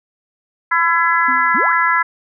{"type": "harmonic tone", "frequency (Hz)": 336, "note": "E4", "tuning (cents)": 33, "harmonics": [3, 4, 5, 6], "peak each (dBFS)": [-17, -17, -17, -20], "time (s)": [0.71, 2.03], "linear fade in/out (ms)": 10}
{"type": "tone with exponential decay", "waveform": "sine", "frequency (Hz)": 258.8, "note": "C4", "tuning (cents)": -19, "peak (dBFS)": -24, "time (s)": [1.28, 1.72], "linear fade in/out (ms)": 5, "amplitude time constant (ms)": 95}
{"type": "exponential sweep", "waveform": "sine", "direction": "up", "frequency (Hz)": [186.6, 2031], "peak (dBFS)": -22, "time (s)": [1.54, 1.74], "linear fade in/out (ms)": 10}
{"effects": []}